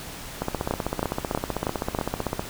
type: two click trains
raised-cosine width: 1 ms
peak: -11 / -9 dBFS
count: 32 / 5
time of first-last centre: 0.42-2.395 / 0.71-1.988 s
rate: 15.7 / 3.13 Hz
effects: pink hiss -38 dBFS RMS until 2.49 s